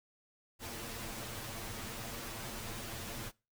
pink noise with comb filter, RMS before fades -43 dBFS, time 0.59-3.32 s, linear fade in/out 50 ms, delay 8.8 ms, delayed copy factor +1, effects noise-tail reverb RT60 0.3 s tail -23 dB re dry

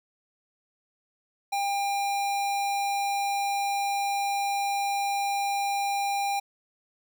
square tone, 800 Hz, G5, 35 cents sharp, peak -26 dBFS, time 1.52-6.4 s, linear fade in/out 10 ms, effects none

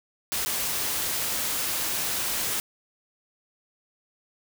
white noise with dropouts, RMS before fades -28 dBFS, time 0.32-2.6 s, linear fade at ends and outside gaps 0 ms, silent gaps 0.45-0.46 s, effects none

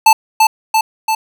square tone with echo, 880 Hz, A5, in tune, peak -4 dBFS, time 0.06-0.13 s, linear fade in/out 5 ms, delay 340 ms, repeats 3, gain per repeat -3 dB, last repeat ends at 1.15 s, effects none

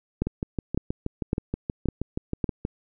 two click trains, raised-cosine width 3 ms, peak -10 / -14 dBFS, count 5 / 16, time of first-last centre 0.22-2.442 / 0.27-2.651 s, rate 1.8 / 6.3 Hz, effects none

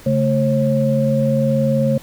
sine tone cluster, 139.4 / 220.2 / 539 Hz, C#3 / A3 / C#5, +10 / +2 / -49 cents, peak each -18 dBFS, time 0.06-1.98 s, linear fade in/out 5 ms, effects pink hiss -42 dBFS RMS until 2.02 s

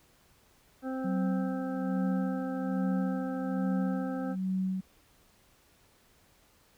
harmonic tone, 261.6 Hz, C4, in tune, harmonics 1 / 2 / 3 / 5 / 6, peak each -33 / -39 / -43 / -47 / -49 dBFS, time 0.82-4.36 s, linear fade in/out 50 ms
sine tone with tremolo, 187.9 Hz, F#3, 27 cents sharp, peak -27 dBFS, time 1.04-4.81 s, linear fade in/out 10 ms, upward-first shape sine, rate 1.2 Hz, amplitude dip 75%
effects pink hiss -64 dBFS RMS until 6.77 s

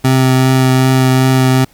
25% pulse tone with vibrato, 130.4 Hz, C3, 5 cents flat, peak -4 dBFS, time 0.04-1.65 s, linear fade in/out 10 ms, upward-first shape triangle, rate 2.6 Hz, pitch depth 12 cents each way, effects pink hiss -48 dBFS RMS until 1.73 s

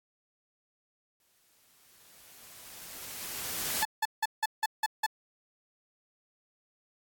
white noise with exponential growth, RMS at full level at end -31 dBFS, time 1.2-3.83 s, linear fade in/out 1 ms, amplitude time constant 570 ms
30% pulse tone bursts, 870 Hz, A5, 20 cents flat, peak -23 dBFS, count 7, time 3.82-5.064 s, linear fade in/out 5 ms, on 32 ms, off 170 ms
effects AAC 64 kbps

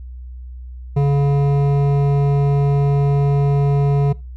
triangle tone with hard clipping, 141.4 Hz, C#3, 35 cents sharp, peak -14 dBFS, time 0.96-4.13 s, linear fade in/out 10 ms, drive 15 dB, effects noise-tail reverb RT60 0.3 s tail -22 dB re dry + added 62 Hz sine -30 dBFS peak until 4.36 s

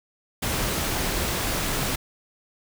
pink noise, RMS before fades -26 dBFS, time 0.42-1.96 s, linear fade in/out 10 ms, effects none

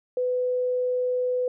sine tone, 500 Hz, B4, 21 cents sharp, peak -22 dBFS, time 0.17-1.48 s, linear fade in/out 2 ms, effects none

